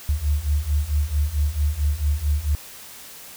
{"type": "beating tone pair", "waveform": "sine", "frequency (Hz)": [71.1, 75.6], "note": ["C#2", "D#2"], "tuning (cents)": [45, -49], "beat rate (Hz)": 4.5, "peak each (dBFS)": [-23, -21], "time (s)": [0.09, 2.55], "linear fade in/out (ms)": 0, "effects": ["white hiss -41 dBFS RMS until 3.36 s"]}